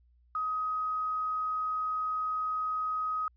sine tone with quantisation, 1260 Hz, D#6, 21 cents sharp, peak -29 dBFS, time 0.35-3.28 s, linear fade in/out 2 ms, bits 9, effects added 60 Hz sine -61 dBFS peak until 3.36 s + resampled to 11025 Hz

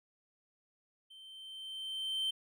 triangle tone with level ramp, 3110 Hz, G7, 14 cents flat, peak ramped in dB -51 to -29 dBFS, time 1.1-2.31 s, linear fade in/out 10 ms, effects none

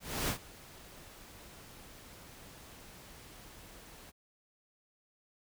pink noise with ADSR envelope, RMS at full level -32 dBFS, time 0-4.12 s, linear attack 280 ms, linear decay 98 ms, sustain -21 dB, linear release 29 ms, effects none

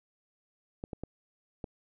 clicks, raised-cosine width 2 ms, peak -24 dBFS, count 4, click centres 0.839 / 0.932 / 1.036 / 1.642 s, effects none

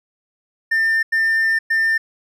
triangle tone bursts at uneven times, 1798 Hz, A6, 37 cents sharp, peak -12 dBFS, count 3, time 0.71-1.03 / 1.12-1.59 / 1.7-1.98 s, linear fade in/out 10 ms, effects tanh soft clip ceiling -8 dBFS

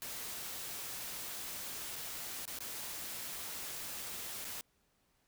white noise with dropouts, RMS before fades -43 dBFS, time 0.02-4.61 s, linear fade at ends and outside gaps 0 ms, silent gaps 1.958-1.962 / 2.454-2.477 / 2.588-2.605 / 4.445-4.45 s, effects pink hiss -75 dBFS RMS until 5.27 s

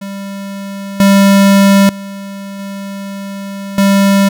square tone with level steps, 197.4 Hz, G3, 12 cents sharp, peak -22 / -5 / -24 / -22 / -7 dBFS, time 0.01-4.29 s, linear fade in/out 10 ms, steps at 1 / 1.89 / 2.59 / 3.78 s, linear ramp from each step 2 ms, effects none

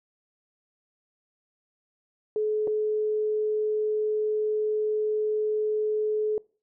sine tone with dropouts, 427.7 Hz, A4, 49 cents flat, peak -23 dBFS, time 2.36-6.38 s, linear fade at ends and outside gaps 1 ms, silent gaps 2.673-2.677 s, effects noise-tail reverb RT60 0.4 s tail -24 dB re dry

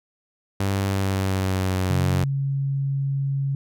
sawtooth tone with pitch glide, 98 to 91.97 Hz, G2 to F#2, 0 to -10 cents, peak -17 dBFS, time 0.6-2.24 s, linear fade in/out 5 ms, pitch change -110 cents, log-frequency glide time 0.82-2.04 s
sine tone, 137.8 Hz, C#3, 10 cents flat, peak -21 dBFS, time 1.9-3.55 s, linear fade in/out 2 ms
effects none

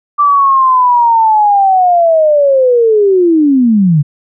sine linear sweep, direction down, 1174.7 to 138.59 Hz, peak -5 dBFS, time 0.18-4.03 s, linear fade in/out 20 ms, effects none

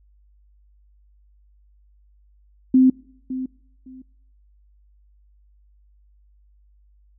sine tone with echo, 258.9 Hz, C4, 18 cents flat, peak -10 dBFS, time 2.74-2.9 s, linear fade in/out 5 ms, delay 560 ms, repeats 2, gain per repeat -14 dB, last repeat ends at 4.02 s, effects noise-tail reverb RT60 0.8 s tail -25 dB re dry + added 50 Hz sine -53 dBFS peak until 7.18 s

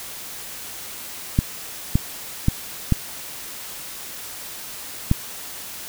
clicks, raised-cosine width 5 ms, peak -3 dBFS, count 5, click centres 1.389 / 1.955 / 2.484 / 2.923 / 5.114 s, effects white hiss -35 dBFS RMS until 5.88 s

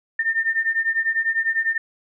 sine beating tone pair, 1801 / 1811 Hz, A6 / A6, +40 / +49 cents, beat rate 10 Hz, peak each -23 / -21 dBFS, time 0.19-1.78 s, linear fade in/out 5 ms, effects none

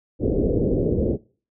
white low-pass noise, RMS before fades -21 dBFS, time 0.19-1.18 s, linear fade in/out 50 ms, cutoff 500 Hz, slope 48 dB/octave, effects noise-tail reverb RT60 0.4 s tail -22 dB re dry

